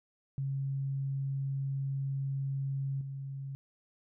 sine tone with level steps, 136.7 Hz, C#3, 24 cents flat, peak -31 / -37 dBFS, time 0.38-3.55 s, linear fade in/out 0 ms, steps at 3.01 s, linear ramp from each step 2 ms, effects none

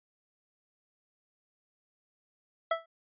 25% pulse tone with exponential decay, 659.3 Hz, E5, in tune, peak -19 dBFS, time 2.71-2.86 s, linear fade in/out 5 ms, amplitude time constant 31 ms, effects resampled to 8000 Hz

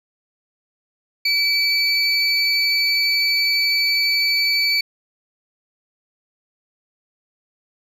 triangle tone pair together, 2305 / 4494 Hz, D7 / C#8, -33 / +23 cents, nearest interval octave, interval 1156 cents, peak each -18 / -17 dBFS, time 1.25-4.81 s, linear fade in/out 5 ms, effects none

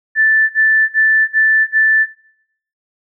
sine tone bursts, 1760 Hz, A6, in tune, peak -8 dBFS, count 5, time 0.15-2.068 s, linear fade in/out 50 ms, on 350 ms, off 42 ms, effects noise-tail reverb RT60 0.7 s tail -19 dB re dry

